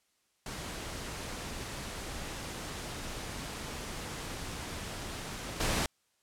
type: noise with level steps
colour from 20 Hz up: pink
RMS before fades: -40 / -30 dBFS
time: 0.46-5.86 s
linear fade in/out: 2 ms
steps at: 5.6 s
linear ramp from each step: 5 ms
effects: white hiss -74 dBFS RMS until 6.22 s + low-pass 10000 Hz 12 dB/octave